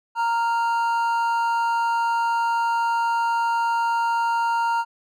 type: tone pair together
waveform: triangle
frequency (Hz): 928.1 / 1396.9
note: A#5 / F6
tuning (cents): -8 / 0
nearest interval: perfect fifth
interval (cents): 708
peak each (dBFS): -18 / -26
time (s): 0.15-4.85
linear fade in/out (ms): 50
effects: none